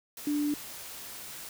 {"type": "tone in noise", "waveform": "sine", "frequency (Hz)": 293.7, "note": "D4", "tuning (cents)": 0, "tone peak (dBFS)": -26, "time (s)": [0.27, 0.54], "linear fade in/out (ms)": 2, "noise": "white", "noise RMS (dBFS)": -43, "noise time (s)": [0.17, 1.49], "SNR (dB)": 14, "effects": []}